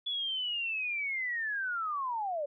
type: linear sweep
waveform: sine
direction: down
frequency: 3434 to 554.4 Hz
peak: -31 dBFS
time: 0.06-2.46 s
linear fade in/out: 10 ms
effects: none